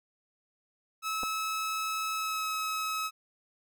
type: tone with pitch glide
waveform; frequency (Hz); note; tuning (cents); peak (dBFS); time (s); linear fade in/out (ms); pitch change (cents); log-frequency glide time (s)
sawtooth; 1296 to 1284.1; E6 to E6; -30 to -46; -27; 1.02-3.11; 50; -16; 2.17-2.46
type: clicks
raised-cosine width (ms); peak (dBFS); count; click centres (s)
1; -25; 2; 1.232 / 1.236
effects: none